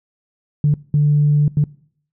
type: tone bursts at uneven times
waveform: sine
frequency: 147.3 Hz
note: D3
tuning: 6 cents sharp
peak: -10 dBFS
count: 3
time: 0.64-0.74 / 0.94-1.48 / 1.57-1.64 s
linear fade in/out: 2 ms
effects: noise-tail reverb RT60 0.6 s tail -23 dB re dry + tanh soft clip ceiling -6 dBFS